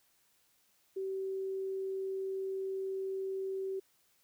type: tone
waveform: sine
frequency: 384.1 Hz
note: G4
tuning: 35 cents flat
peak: -34 dBFS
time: 0.96-3.8 s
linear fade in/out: 10 ms
effects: white hiss -71 dBFS RMS until 4.23 s